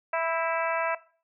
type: harmonic tone with a mistuned harmonic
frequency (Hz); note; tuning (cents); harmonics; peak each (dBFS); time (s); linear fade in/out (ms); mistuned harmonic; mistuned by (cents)
329.6; E4; 0; 2 / 3 / 4 / 5 / 6 / 7 / 8; -27 / -31 / -33 / -35 / -37 / -38 / -39; 0.13-0.95; 5; 5; -30
effects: noise-tail reverb RT60 0.4 s tail -18 dB re dry